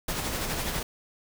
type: noise with tremolo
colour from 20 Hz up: pink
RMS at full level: -29 dBFS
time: 0.08-0.83 s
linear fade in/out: 5 ms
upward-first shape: sine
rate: 12 Hz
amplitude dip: 40%
effects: none